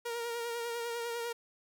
sawtooth tone with vibrato, 469.4 Hz, A#4, 12 cents sharp, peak -31 dBFS, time 0.05-1.33 s, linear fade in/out 10 ms, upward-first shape sine, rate 10 Hz, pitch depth 29 cents each way, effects none

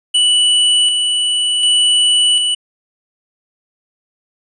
square tone with tremolo, 2960 Hz, F#7, in tune, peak -10 dBFS, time 0.14-2.55 s, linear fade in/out 10 ms, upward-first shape square, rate 0.67 Hz, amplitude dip 35%, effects resampled to 24000 Hz

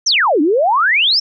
sine exponential two-way sweep, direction down then up, 6470 to 278.3 to 5600 Hz, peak -10 dBFS, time 0.06-1.2 s, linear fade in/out 10 ms, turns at 0.41 s, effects none

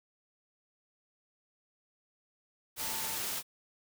sine tone in noise, 893 Hz, A5, 25 cents sharp, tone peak -45 dBFS, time 2.78-3.19 s, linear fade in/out 50 ms, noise white, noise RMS -36 dBFS, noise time 2.76-3.43 s, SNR -12 dB, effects none

